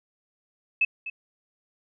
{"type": "tone with echo", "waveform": "sine", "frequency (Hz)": 2600, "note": "E7", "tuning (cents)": -24, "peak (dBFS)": -18, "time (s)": [0.81, 0.85], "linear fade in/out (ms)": 5, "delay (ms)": 250, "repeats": 1, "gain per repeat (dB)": -13, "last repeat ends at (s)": 1.1, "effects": []}